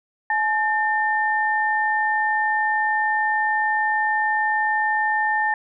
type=tone pair together; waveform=sine; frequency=853.4 / 1800 Hz; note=G#5 / A6; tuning=+47 / +39 cents; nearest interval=octave + minor second; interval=1292 cents; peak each=-21 dBFS; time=0.3-5.54 s; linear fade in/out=2 ms; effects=none